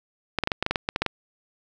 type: clicks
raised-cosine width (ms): 0.3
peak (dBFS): -7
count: 12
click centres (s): 0.387 / 0.437 / 0.474 / 0.518 / 0.626 / 0.664 / 0.71 / 0.758 / 0.889 / 0.961 / 1.02 / 1.063
effects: none